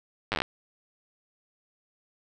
slowing click train, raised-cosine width 0.3 ms, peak -11 dBFS, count 9, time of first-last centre 0.32-0.419 s, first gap 9 ms, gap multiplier 1.09, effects none

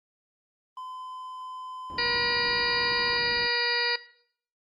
triangle tone with pitch glide, 1021 to 1028.1 Hz, C6 to C6, -43 to -31 cents, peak -34 dBFS, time 0.77-3.17 s, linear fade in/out 2 ms, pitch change +12 cents, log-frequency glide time 2.5-2.85 s
white low-pass noise, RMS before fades -44 dBFS, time 1.9-3.47 s, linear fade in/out 0 ms, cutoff 330 Hz, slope 12 dB/octave
harmonic tone, 479.2 Hz, A#4, 48 cents sharp, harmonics 1 / 2 / 3 / 4 / 5 / 6 / 8 / 9 / 10, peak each -35 / -34 / -36 / -29 / -34 / -38 / -37 / -34 / -29 dBFS, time 1.98-3.96 s, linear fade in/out 5 ms
effects noise-tail reverb RT60 0.6 s tail -18 dB re dry + Opus 32 kbps

